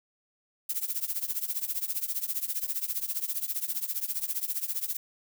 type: noise with tremolo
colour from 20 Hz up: violet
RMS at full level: -28 dBFS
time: 0.69-4.97 s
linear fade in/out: 5 ms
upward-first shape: triangle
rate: 15 Hz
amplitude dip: 95%
effects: none